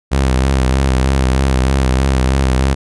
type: tone with vibrato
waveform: sawtooth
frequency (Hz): 65.8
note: C2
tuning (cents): +10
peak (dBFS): -7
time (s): 0.11-2.75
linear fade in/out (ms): 20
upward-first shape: sine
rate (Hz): 3.2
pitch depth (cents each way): 52
effects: resampled to 24000 Hz